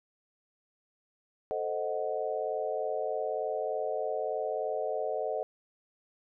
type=chord; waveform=sine; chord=A diminished seventh; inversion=none; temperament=equal; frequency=440 / 523.3 / 622.3 / 740 Hz; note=A4 / C5 / Eb5 / Gb5; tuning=0 / 0 / 0 / 0 cents; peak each=-35 / -36 / -34 / -37 dBFS; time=1.51-5.43 s; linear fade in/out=0 ms; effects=none